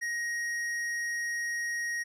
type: tone with hard clipping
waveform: sine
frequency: 1881 Hz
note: A#6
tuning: 15 cents sharp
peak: -32 dBFS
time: 0.01-2.04 s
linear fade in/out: 20 ms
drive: 10 dB
effects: none